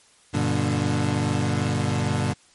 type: chord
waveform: 25% pulse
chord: G major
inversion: none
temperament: equal with one note detuned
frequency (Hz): 98 / 120.44 / 146.83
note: G2 / B2 / D3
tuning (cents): 0 / -43 / 0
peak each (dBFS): -22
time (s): 0.33-2.34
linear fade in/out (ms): 20
effects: white hiss -56 dBFS RMS until 2.54 s + MP3 48 kbps